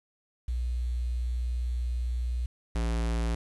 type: tone pair in turn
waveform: sine / square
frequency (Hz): 60.6 / 57.2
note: B1 / A#1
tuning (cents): -32 / -32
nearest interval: minor second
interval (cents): 100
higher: first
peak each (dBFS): -27 / -27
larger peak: neither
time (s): 0.48-2.46 / 2.75-3.35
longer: first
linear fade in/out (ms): 5
effects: resampled to 24000 Hz + 9-bit